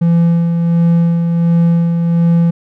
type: tone with tremolo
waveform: triangle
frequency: 169 Hz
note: E3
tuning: 43 cents sharp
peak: -5 dBFS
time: 0.01-2.51 s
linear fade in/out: 10 ms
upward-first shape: sine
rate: 1.4 Hz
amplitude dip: 40%
effects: none